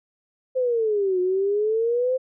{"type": "exponential two-way sweep", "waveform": "sine", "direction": "down then up", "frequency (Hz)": [523.3, 360, 523.3], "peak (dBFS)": -19, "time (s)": [0.55, 2.18], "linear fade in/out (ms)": 20, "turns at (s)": 1.2, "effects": []}